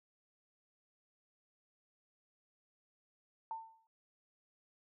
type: tone with exponential decay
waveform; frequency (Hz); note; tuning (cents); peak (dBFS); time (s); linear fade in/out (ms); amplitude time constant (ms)
sine; 897; A5; +33; -36; 3.51-3.87; 1; 77
effects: noise-tail reverb RT60 0.1 s tail -23 dB re dry